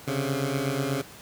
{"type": "beating tone pair", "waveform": "15% pulse", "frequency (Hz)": [133.2, 141.4], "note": ["C3", "C#3"], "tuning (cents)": [31, 35], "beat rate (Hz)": 8.2, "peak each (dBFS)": -22, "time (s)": [0.07, 1.02], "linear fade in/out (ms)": 10, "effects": ["pink hiss -46 dBFS RMS until 1.21 s", "high-pass 80 Hz 12 dB/octave"]}